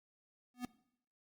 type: tone with exponential growth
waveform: square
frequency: 246.9 Hz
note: B3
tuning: in tune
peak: -35 dBFS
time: 0.54-0.65 s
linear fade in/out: 2 ms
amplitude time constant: 23 ms
effects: noise-tail reverb RT60 0.7 s tail -20 dB re dry + Opus 48 kbps